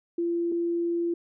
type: tone pair in turn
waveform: sine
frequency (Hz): 341.5 / 341.5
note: F4 / F4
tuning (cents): -39 / -39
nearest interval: unison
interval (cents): 0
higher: neither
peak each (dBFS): -24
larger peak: neither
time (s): 0.18-0.52 / 0.52-1.14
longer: second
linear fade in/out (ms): 5
effects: none